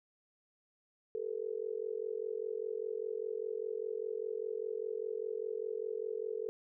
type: tone with amplitude modulation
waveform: sine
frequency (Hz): 440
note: A4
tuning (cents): 0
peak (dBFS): -31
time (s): 1.15-6.49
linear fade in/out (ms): 0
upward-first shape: sine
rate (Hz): 45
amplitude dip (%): 100
effects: none